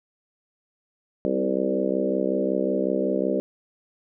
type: harmonic tone with a mistuned harmonic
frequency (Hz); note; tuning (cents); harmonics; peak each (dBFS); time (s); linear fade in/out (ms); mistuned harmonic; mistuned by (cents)
65.41; C2; 0; 3 / 4 / 5 / 6 / 7 / 8 / 9; -29 / -29 / -29 / -29 / -29 / -29 / -29; 1.25-3.4; 0; 5; +16
effects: none